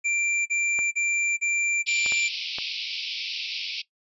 square tone bursts, 2361 Hz, D7, 9 cents sharp, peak -23 dBFS, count 5, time 0.04-2.288 s, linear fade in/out 20 ms, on 420 ms, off 37 ms
clicks, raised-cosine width 0.5 ms, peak -21 dBFS, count 4, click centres 0.79 / 2.062 / 2.122 / 2.585 s
pink band-pass noise, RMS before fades -32 dBFS, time 1.86-3.82 s, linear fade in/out 10 ms, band 2300 to 5300 Hz, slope 96 dB/octave
effects noise-tail reverb RT60 0.1 s tail -18 dB re dry + resampled to 24000 Hz

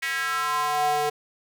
square tone with high-pass filter sweep, 148.4 Hz, D3, 18 cents sharp, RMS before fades -25 dBFS, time 0.02-1.1 s, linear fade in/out 10 ms, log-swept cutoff 2000 to 550 Hz, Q 4.2, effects none

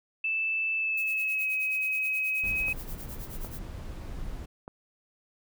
sine tone with pitch glide, 2637 to 2543 Hz, E7 to D#7, 0 to +37 cents, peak -26 dBFS, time 0.24-2.73 s, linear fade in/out 5 ms, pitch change -63 cents, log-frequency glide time 0.75-1.54 s
violet noise with tremolo, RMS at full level -42 dBFS, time 0.97-3.59 s, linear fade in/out 5 ms, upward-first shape sine, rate 9.4 Hz, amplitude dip 85%
brown noise, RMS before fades -38 dBFS, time 2.43-4.46 s, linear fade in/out 10 ms
clicks, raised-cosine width 1 ms, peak -27 dBFS, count 3, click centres 2.683 / 3.447 / 4.679 s
effects none

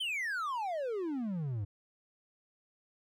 triangle exponential sweep, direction down, 3198 to 95.5 Hz, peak -31 dBFS, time 0-1.65 s, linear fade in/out 10 ms, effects none

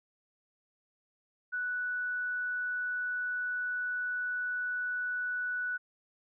sine tone, 1480 Hz, F#6, in tune, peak -31 dBFS, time 1.52-5.78 s, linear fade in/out 20 ms, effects none

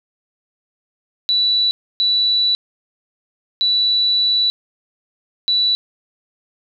sine tone bursts at uneven times, 3951 Hz, B7, in tune, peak -13 dBFS, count 4, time 1.29-1.71 / 2-2.55 / 3.61-4.5 / 5.48-5.75 s, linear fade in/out 0 ms, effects none

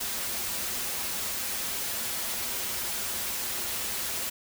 white noise with comb filter, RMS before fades -32 dBFS, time 0-4.3 s, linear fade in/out 10 ms, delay 6.7 ms, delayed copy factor -0.5, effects none

